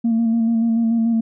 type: tone with vibrato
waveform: sine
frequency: 228.7 Hz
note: A#3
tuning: 33 cents flat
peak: -13 dBFS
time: 0.04-1.21 s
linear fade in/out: 10 ms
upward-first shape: square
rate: 6.9 Hz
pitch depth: 23 cents each way
effects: tanh soft clip ceiling -12 dBFS